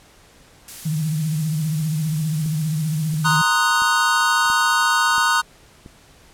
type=noise; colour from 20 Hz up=blue; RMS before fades=-33 dBFS; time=0.68-3.37 s; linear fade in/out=2 ms
type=tone with vibrato; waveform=sine; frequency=155.56 Hz; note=D#3; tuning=in tune; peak=-19 dBFS; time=0.85-3.42 s; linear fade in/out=10 ms; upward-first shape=triangle; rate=15 Hz; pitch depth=97 cents each way
type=click train; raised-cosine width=3 ms; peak=-26 dBFS; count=6; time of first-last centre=2.46-5.861 s; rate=1.47 Hz
type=chord; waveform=square; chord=C half-diminished seventh; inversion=third; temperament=equal; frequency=932.3 / 1046.5 / 1244.5 / 1480 Hz; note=Bb5 / C6 / Eb6 / Gb6; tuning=0 / 0 / 0 / 0 cents; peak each=-23 / -25 / -21 / -20 dBFS; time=3.24-5.42 s; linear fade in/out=20 ms
effects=pink hiss -50 dBFS RMS until 6.33 s + low-pass 11000 Hz 12 dB/octave

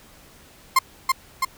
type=tone with echo; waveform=35% pulse; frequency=1055 Hz; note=C6; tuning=14 cents sharp; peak=-11 dBFS; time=0.76-0.79 s; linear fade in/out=5 ms; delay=330 ms; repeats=2; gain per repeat=-3 dB; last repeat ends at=1.45 s; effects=pink hiss -50 dBFS RMS until 1.57 s

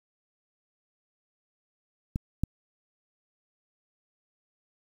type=clicks; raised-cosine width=5 ms; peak=-16 / -13 dBFS; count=2; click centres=2.159 / 2.436 s; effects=8-bit

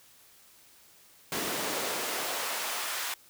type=noise with high-pass filter sweep; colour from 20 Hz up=pink; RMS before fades=-33 dBFS; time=1.32-3.14 s; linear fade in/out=2 ms; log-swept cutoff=220 to 1200 Hz; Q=0.9; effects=white hiss -58 dBFS RMS until 3.29 s

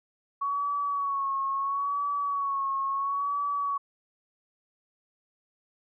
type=tone with vibrato; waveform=sine; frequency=1117 Hz; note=C#6; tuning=13 cents sharp; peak=-26 dBFS; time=0.41-3.78 s; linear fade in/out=10 ms; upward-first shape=sine; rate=0.74 Hz; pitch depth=45 cents each way; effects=none

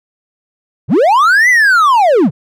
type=linear two-way sweep; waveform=triangle; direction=up then down; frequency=87.31 to 2045 to 111.3 Hz; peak=-4 dBFS; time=0.88-2.31 s; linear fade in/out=50 ms; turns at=1.49 s; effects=none

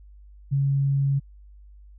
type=tone; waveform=sine; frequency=138.59 Hz; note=C#3; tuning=in tune; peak=-19 dBFS; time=0.51-1.2 s; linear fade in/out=20 ms; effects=added 50 Hz sine -45 dBFS peak until 1.98 s

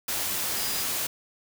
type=tone in noise; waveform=sine; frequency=4928 Hz; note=D#8; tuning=17 cents flat; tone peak=-36 dBFS; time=0.57-0.83 s; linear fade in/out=5 ms; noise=white; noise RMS=-29 dBFS; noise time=0.08-1.07 s; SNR=-10 dB; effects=none

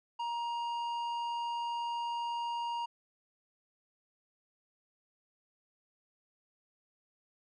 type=tone with tanh clipping; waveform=sine; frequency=942 Hz; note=A#5; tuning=18 cents sharp; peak=-35 dBFS; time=0.19-2.86 s; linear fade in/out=10 ms; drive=10 dB; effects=none

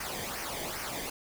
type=noise with flanger; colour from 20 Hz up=pink; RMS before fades=-37 dBFS; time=0-1.1 s; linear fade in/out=5 ms; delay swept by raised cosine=0.26 to 0.76 ms; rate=2.5 Hz; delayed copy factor=-0.65; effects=none

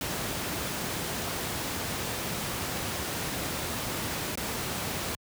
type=noise with dropouts; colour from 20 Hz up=pink; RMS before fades=-32 dBFS; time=0.01-5.15 s; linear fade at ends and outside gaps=1 ms; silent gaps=4.355-4.374 s; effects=high-pass 80 Hz 12 dB/octave

